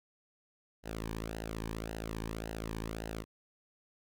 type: tone with flanger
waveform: sawtooth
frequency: 55 Hz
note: A1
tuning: in tune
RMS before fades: -40 dBFS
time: 0.83-3.25 s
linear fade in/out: 50 ms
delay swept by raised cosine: 0.86 to 1.5 ms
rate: 1.8 Hz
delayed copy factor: -0.7
effects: none